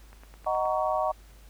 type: click train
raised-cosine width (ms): 0.5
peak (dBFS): -34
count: 6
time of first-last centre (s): 0.13-0.655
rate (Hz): 9.52
type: chord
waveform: sine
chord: D# minor seventh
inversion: none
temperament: just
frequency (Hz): 622.3 / 746.7 / 933.4 / 1120.1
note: D#5 / F#5 / A#5 / C#6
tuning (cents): 0 / +16 / +2 / +18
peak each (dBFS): -28 / -29 / -32 / -31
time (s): 0.46-1.12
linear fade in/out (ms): 10
effects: added 51 Hz sine -49 dBFS peak until 1.49 s + pink hiss -58 dBFS RMS until 1.49 s